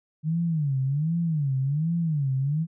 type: tone with vibrato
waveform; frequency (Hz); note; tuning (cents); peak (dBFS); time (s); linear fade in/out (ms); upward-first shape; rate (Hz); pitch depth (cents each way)
sine; 150; D3; +37; -22; 0.23-2.67; 50; sine; 1.3; 220
effects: none